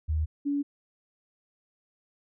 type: tone pair in turn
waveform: sine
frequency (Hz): 77.9 / 285.2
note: D#2 / C#4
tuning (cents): +3 / +49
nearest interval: octave + minor seventh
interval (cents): 2246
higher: second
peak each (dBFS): -24 / -25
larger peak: first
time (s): 0.08-0.26 / 0.45-0.63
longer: neither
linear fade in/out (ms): 20
effects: none